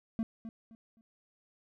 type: tone with echo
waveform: triangle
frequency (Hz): 225.1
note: A3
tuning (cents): +40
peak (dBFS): -27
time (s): 0.19-0.23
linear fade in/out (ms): 0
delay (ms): 260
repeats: 3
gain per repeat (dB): -11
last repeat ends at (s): 1.01
effects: none